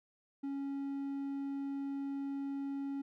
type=tone; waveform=triangle; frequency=277.2 Hz; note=C#4; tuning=in tune; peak=-34 dBFS; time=0.43-3.02 s; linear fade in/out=10 ms; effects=none